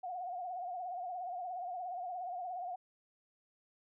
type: tone with vibrato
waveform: sine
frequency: 722 Hz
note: F#5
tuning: 43 cents flat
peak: -38 dBFS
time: 0.03-2.76 s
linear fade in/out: 10 ms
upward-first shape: triangle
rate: 17 Hz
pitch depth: 93 cents each way
effects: none